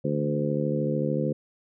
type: harmonic tone with a mistuned harmonic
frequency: 73.42 Hz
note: D2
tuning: in tune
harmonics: 2 / 3 / 4 / 5 / 6 / 7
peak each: -28 / -30 / -32 / -33 / -34 / -30 dBFS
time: 0.04-1.33 s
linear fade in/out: 10 ms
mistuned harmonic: 2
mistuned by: +22 cents
effects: none